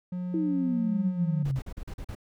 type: tone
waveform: triangle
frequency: 180 Hz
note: F#3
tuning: 47 cents flat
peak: -28 dBFS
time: 0.12-1.43 s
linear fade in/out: 5 ms
type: exponential sweep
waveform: sine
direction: down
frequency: 329.1 to 129 Hz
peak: -25 dBFS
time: 0.34-1.59 s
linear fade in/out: 2 ms
type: noise bursts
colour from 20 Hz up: brown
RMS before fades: -37 dBFS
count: 7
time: 1.45-2.151 s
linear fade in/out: 5 ms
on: 65 ms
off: 41 ms
type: clicks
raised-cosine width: 5 ms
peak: -33 / -28 dBFS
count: 2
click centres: 1.683 / 1.781 s
effects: none